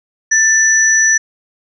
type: tone pair together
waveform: sine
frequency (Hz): 1772 / 5909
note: A6 / F#8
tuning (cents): +12 / -3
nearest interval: octave + major sixth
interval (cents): 2085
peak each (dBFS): -11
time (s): 0.31-1.18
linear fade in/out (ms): 10
effects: none